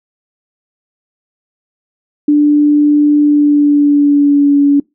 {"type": "tone with pitch glide", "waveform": "sine", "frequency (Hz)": [294.7, 284.5], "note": ["D4", "C#4"], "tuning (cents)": [6, 45], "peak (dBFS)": -5, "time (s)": [2.28, 4.8], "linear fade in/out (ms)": 5, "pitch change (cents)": -61, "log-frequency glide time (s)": [3.2, 4.58], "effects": ["noise-tail reverb RT60 0.2 s tail -24 dB re dry"]}